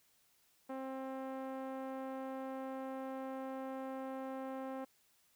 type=tone with low-pass filter; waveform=5% pulse; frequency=264.8 Hz; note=C4; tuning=21 cents sharp; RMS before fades=-43 dBFS; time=0.69-4.85 s; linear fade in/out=10 ms; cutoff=640 Hz; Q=0.86; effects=white hiss -72 dBFS RMS until 5.35 s